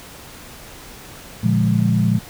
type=chord; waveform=sine; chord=Bb dominant seventh; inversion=none; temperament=equal; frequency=116.54 / 146.83 / 174.61 / 207.7 Hz; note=Bb2 / D3 / F3 / Ab3; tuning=0 / 0 / 0 / 0 cents; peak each=-18 / -24 / -19 / -19 dBFS; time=1.43-2.19 s; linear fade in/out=10 ms; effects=pink hiss -39 dBFS RMS until 2.29 s